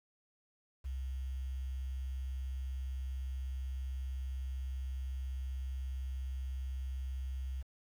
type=tone with quantisation; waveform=sine; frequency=65.41 Hz; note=C2; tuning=in tune; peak=-36 dBFS; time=0.84-7.63 s; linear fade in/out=20 ms; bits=10; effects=none